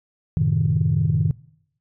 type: chord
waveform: sine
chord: F# diminished seventh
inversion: none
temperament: equal with one note detuned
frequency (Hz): 92.5 / 110.38 / 130.81 / 155.56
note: F#2 / A2 / C3 / Eb3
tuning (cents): 0 / +6 / 0 / 0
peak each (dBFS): -24 / -22 / -23 / -19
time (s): 0.37-1.31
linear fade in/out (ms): 0
effects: noise-tail reverb RT60 0.8 s tail -23 dB re dry + tanh soft clip ceiling -9 dBFS